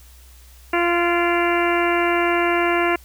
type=harmonic tone with a mistuned harmonic; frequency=346 Hz; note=F4; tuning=16 cents flat; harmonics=1 / 2 / 3 / 4 / 5 / 6 / 7 / 8; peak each=-20 / -23 / -25 / -26 / -27 / -28 / -28 / -29 dBFS; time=0.73-2.96 s; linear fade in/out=5 ms; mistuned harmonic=7; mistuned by=-54 cents; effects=added 62 Hz sine -44 dBFS peak until 3.04 s + white hiss -51 dBFS RMS until 3.04 s